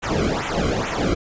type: noise with flanger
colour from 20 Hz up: brown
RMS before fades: -22 dBFS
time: 0.02-1.15 s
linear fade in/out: 20 ms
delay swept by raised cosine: 0.2 to 1.14 ms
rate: 2.3 Hz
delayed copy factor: -0.95
effects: resampled to 16000 Hz